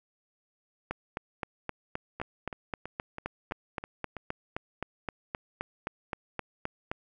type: two click trains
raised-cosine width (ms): 0.5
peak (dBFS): -17 / -23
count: 24 / 7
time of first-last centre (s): 0.91-6.915 / 2.2-4.167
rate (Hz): 3.83 / 3.05
effects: none